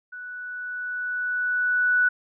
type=tone with level ramp; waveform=sine; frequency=1480 Hz; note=F#6; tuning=in tune; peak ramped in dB=-35 to -16 dBFS; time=0.12-2.09 s; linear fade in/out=10 ms; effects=none